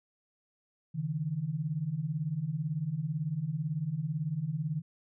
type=beating tone pair; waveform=sine; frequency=141 / 159 Hz; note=C#3 / D#3; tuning=+30 / +38 cents; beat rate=18 Hz; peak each=-35 / -32 dBFS; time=0.94-4.82 s; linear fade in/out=20 ms; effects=none